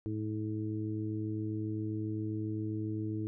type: harmonic tone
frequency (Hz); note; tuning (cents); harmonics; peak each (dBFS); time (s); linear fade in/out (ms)
107.5; A2; -40; 1 / 2 / 3 / 4; -36 / -43 / -36 / -47; 0.06-3.27; 0
effects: none